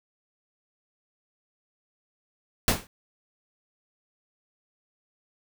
pink noise with exponential decay, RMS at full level -17 dBFS, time 2.68-2.87 s, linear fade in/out 1 ms, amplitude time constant 41 ms, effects none

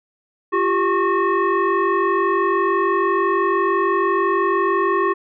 sine tone with frequency modulation, 347 Hz, F4, 11 cents flat, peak -15 dBFS, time 0.52-5.14 s, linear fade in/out 20 ms, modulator 740 Hz, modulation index 1.6, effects none

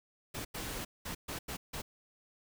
pink noise bursts at uneven times, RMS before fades -40 dBFS, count 6, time 0.34-0.45 / 0.54-0.85 / 1.05-1.15 / 1.28-1.39 / 1.48-1.57 / 1.73-1.82 s, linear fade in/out 10 ms, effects none

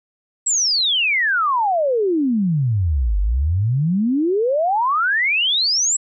sine exponential two-way sweep, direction down then up, 7902 to 46.59 to 7902 Hz, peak -15 dBFS, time 0.46-5.97 s, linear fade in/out 10 ms, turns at 3.19 s, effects none

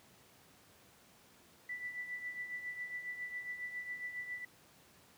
sine tone with tremolo, 1975.5 Hz, B6, in tune, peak -37 dBFS, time 1.69-4.45 s, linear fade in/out 5 ms, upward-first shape triangle, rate 7.3 Hz, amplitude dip 70%, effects pink hiss -63 dBFS RMS until 5.17 s + high-pass 100 Hz 12 dB/octave

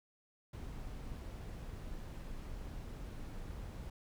brown noise, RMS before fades -45 dBFS, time 0.53-3.9 s, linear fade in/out 5 ms, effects none

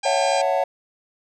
harmonic tone, 803 Hz, G5, 41 cents sharp, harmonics 1 / 2 / 3 / 4 / 5 / 6 / 7 / 8 / 9 / 10, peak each -28 / -35 / -31 / -35 / -36 / -34 / -39 / -41 / -41 / -36 dBFS, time 0.03-0.42 s, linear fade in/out 10 ms
triangle chord, F# minor seventh, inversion second, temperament just, 555 / 666 / 740 / 888 Hz, C#5 / E5 / F#5 / A5, +2 / +18 / 0 / +16 cents, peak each -20 / -23 / -21 / -25 dBFS, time 0.05-0.64 s, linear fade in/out 5 ms
effects none

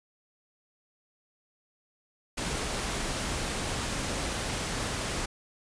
pink noise, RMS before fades -32 dBFS, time 2.37-5.26 s, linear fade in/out 10 ms, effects resampled to 22050 Hz

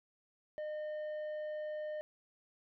sine tone with tanh clipping, 609 Hz, D#5, 37 cents flat, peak -39 dBFS, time 0.58-2.01 s, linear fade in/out 0 ms, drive 6 dB, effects none

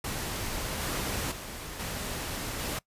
pink noise with level steps, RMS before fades -34 / -32 / -40 / -35 / -33 dBFS, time 0.04-2.79 s, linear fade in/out 5 ms, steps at 0.8 / 1.31 / 1.79 / 2.59 s, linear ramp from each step 10 ms, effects noise-tail reverb RT60 0.1 s tail -22 dB re dry + resampled to 32000 Hz

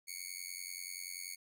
10% pulse tone with amplitude modulation, 2217 Hz, C#7, in tune, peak -29 dBFS, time 0.07-1.36 s, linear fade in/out 20 ms, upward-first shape sine, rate 90.3 Hz, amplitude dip 100%, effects none

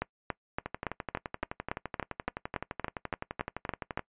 two click trains, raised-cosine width 0.5 ms, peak -19 / -15 dBFS, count 40 / 15, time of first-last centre 0.66-3.993 / 0.02-3.975 s, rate 11.7 / 3.54 Hz, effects noise-tail reverb RT60 0.1 s tail -21 dB re dry + resampled to 8000 Hz

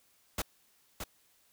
pink noise with echo, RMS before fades -33 dBFS, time 0.38-0.42 s, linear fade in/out 5 ms, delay 620 ms, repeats 1, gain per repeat -6 dB, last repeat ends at 1.04 s, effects white hiss -68 dBFS RMS until 1.52 s

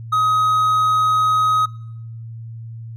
triangle tone, 1262 Hz, D#6, 24 cents sharp, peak -12 dBFS, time 0.12-1.66 s, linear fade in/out 10 ms, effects noise-tail reverb RT60 0.8 s tail -22 dB re dry + added 114 Hz sine -30 dBFS peak until 2.96 s

